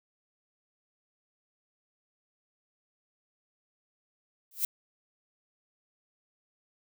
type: noise with exponential growth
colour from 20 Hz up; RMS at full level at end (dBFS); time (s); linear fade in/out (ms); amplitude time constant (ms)
violet; -24; 4.51-4.65; 2; 30
effects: none